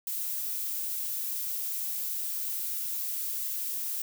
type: noise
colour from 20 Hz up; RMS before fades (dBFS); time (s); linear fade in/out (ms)
violet; -33; 0.07-4.02; 2
effects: none